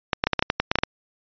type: clicks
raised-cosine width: 0.3 ms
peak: -3 dBFS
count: 12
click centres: 0.132 / 0.239 / 0.27 / 0.333 / 0.393 / 0.425 / 0.501 / 0.6 / 0.715 / 0.756 / 0.787 / 0.835 s
effects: resampled to 11025 Hz